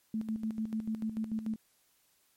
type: tone with tremolo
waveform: sine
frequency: 219.7 Hz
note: A3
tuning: 2 cents flat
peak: -30 dBFS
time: 0.14-1.56 s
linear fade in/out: 2 ms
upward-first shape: square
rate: 6.8 Hz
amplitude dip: 65%
effects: white hiss -70 dBFS RMS until 2.36 s + MP3 64 kbps